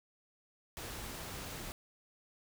pink noise, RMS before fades -44 dBFS, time 0.77-1.72 s, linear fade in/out 0 ms, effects none

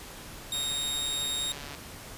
sawtooth tone, 3729 Hz, A#7, in tune, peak -26 dBFS, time 0.52-1.52 s, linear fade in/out 2 ms
click train, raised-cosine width 0.2 ms, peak -25 dBFS, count 174, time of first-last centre 0.54-1.75 s, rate 143 Hz
effects pink hiss -44 dBFS RMS until 2.17 s + resampled to 32000 Hz

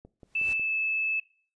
click train, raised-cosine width 2 ms, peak -34 dBFS, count 4, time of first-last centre 0.05-0.596 s, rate 5.49 Hz
pink noise with exponential growth, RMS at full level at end -42 dBFS, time 0.2-0.53 s, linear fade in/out 0 ms, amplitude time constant 70 ms
sine tone with pitch glide, 2637 to 2614 Hz, E7 to E7, 0 to -15 cents, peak -25 dBFS, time 0.35-1.2 s, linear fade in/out 5 ms, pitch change -15 cents, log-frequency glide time 0.48-0.75 s
effects noise-tail reverb RT60 0.4 s tail -18 dB re dry + resampled to 22050 Hz

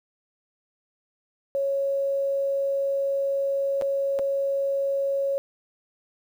sine tone with dropouts, 552 Hz, C#5, 7 cents flat, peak -22 dBFS, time 1.55-5.38 s, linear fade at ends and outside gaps 0 ms, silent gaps 3.813-3.821 / 4.189-4.194 s, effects 9-bit

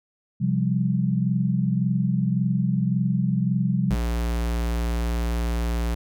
sine chord, C suspended fourth, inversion none, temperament just, 130.81 / 174.42 / 196.22 Hz, C3 / F3 / G3, 0 / -2 / +2 cents, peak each -24 dBFS, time 0.4-3.96 s, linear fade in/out 20 ms
square tone, 58.27 Hz, A#1, in tune, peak -23 dBFS, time 3.9-5.95 s, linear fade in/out 10 ms
effects none

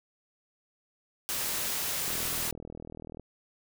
white noise, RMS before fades -32 dBFS, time 1.29-2.51 s, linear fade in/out 0 ms
click train, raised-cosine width 2 ms, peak -29 dBFS, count 46, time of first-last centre 2.08-3.197 s, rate 40.3 Hz
effects none

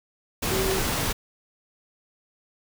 sine tone in noise, 382.7 Hz, G4, 42 cents flat, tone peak -26 dBFS, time 0.51-0.8 s, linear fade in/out 10 ms, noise pink, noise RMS -26 dBFS, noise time 0.42-1.13 s, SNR -3 dB, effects none

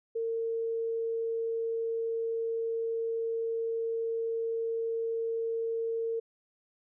sine tone, 455.9 Hz, A#4, 39 cents flat, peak -29 dBFS, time 0.15-6.2 s, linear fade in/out 10 ms, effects none

